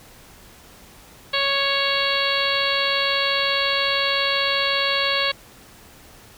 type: harmonic tone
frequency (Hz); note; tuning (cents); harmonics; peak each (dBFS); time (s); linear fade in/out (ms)
554.4; C#5; 0; 1 / 2 / 3 / 4 / 5 / 6 / 7 / 8; -27 / -27 / -27 / -27 / -27 / -27 / -27 / -27; 1.33-5.32; 10
effects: pink hiss -47 dBFS RMS until 6.37 s